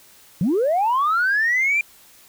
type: linear sweep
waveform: sine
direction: up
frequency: 150.7 to 2407 Hz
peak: -15 dBFS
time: 0.41-1.81 s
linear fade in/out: 2 ms
effects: tanh soft clip ceiling -13 dBFS + white hiss -50 dBFS RMS until 2.28 s